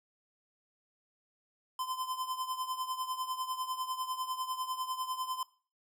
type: tone with tremolo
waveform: square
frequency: 1028 Hz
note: C6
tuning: 31 cents flat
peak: -32 dBFS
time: 1.79-5.43 s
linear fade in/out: 2 ms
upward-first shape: triangle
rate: 10 Hz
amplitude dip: 80%
effects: noise-tail reverb RT60 0.4 s tail -20 dB re dry